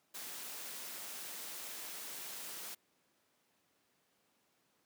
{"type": "noise with amplitude modulation", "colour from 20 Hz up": "white", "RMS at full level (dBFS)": -44, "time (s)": [0.14, 2.75], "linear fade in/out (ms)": 10, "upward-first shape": "sine", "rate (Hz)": 210, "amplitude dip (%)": 35, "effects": ["pink hiss -75 dBFS RMS until 4.85 s", "high-pass 200 Hz 12 dB/octave"]}